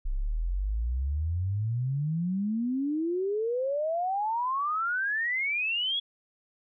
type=exponential sweep; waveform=sine; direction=up; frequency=30.96 to 3394 Hz; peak=-26 dBFS; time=0.05-6 s; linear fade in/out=10 ms; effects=none